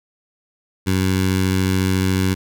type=tone with notch filter; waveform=15% pulse; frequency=94 Hz; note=F#2; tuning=28 cents sharp; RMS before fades=-18 dBFS; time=0.86-2.35 s; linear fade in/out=20 ms; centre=690 Hz; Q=0.8; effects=none